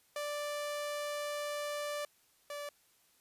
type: tone pair in turn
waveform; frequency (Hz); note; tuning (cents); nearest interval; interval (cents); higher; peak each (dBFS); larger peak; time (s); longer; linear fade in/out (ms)
sawtooth; 587.3 / 581.2; D5 / D5; 0 / -18; unison; 18; first; -32 / -36; first; 0.16-2.05 / 2.5-2.69; first; 2
effects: white hiss -69 dBFS RMS until 3.2 s + resampled to 32000 Hz